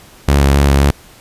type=tone with vibrato; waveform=sawtooth; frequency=69.9 Hz; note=C#2; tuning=15 cents sharp; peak=-4 dBFS; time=0.28-0.91 s; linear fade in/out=5 ms; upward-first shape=square; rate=3.8 Hz; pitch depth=16 cents each way; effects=pink hiss -42 dBFS RMS until 1.2 s + resampled to 32000 Hz